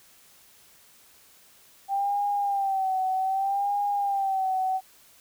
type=tone with vibrato; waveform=sine; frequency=783 Hz; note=G5; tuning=2 cents flat; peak=-23 dBFS; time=1.88-4.81 s; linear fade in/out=50 ms; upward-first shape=sine; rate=0.64 Hz; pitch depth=68 cents each way; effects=white hiss -56 dBFS RMS until 5.2 s